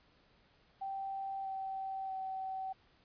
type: tone with pitch steps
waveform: sine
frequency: 779 / 770.9 / 763 Hz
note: G5 / G5 / G5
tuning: -11 / -29 / -47 cents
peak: -37 dBFS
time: 0.81-2.73 s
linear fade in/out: 10 ms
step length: 640 ms
effects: pink hiss -68 dBFS RMS until 3.04 s + resampled to 11025 Hz